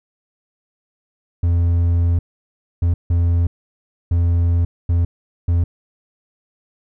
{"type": "tone bursts at uneven times", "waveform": "triangle", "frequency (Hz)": 85.7, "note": "F2", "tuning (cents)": -32, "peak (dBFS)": -11, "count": 6, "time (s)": [[1.43, 2.19], [2.82, 2.94], [3.1, 3.47], [4.11, 4.65], [4.89, 5.05], [5.48, 5.64]], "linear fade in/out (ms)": 5, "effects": []}